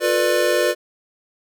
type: chord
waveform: square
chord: B half-diminished seventh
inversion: second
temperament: just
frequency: 355.6 / 444.5 / 493.9 / 592.7 Hz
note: F4 / A4 / B4 / D5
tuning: +31 / +18 / 0 / +16 cents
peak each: -23 / -27 / -21 / -21 dBFS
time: 0-0.75 s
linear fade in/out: 50 ms
effects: none